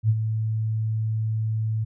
sine tone with ADSR envelope, 110 Hz, A2, in tune, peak -14 dBFS, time 0.03-1.85 s, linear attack 62 ms, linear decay 49 ms, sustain -8 dB, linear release 17 ms, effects none

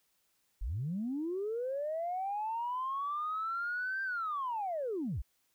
sine linear two-way sweep, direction up then down, 35.56 to 1582 to 35.56 Hz, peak -32 dBFS, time 0.61-5.22 s, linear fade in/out 10 ms, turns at 4.03 s, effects tanh soft clip ceiling -28 dBFS + white hiss -75 dBFS RMS until 5.54 s

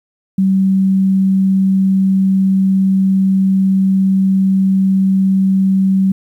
sine tone, 191.6 Hz, G3, 39 cents flat, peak -9 dBFS, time 0.38-6.12 s, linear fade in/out 5 ms, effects 8-bit

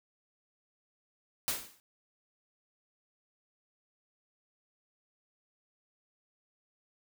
white noise with exponential decay, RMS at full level -29 dBFS, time 1.48-1.8 s, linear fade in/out 0 ms, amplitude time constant 69 ms, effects none

